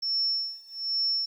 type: tone with tremolo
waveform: sine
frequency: 5400 Hz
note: E8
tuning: 41 cents sharp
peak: -23 dBFS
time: 0.02-1.26 s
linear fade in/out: 10 ms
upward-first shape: sine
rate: 1.2 Hz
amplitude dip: 95%
effects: 10-bit